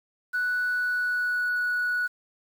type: tone with pitch glide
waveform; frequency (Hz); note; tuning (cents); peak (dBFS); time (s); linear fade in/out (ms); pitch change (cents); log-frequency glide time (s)
sine; 1480 to 1468.9; F#6 to F#6; 0 to -13; -22; 0.33-2.08; 20; -13; 0.66-1.62
effects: tanh soft clip ceiling -21 dBFS + 8-bit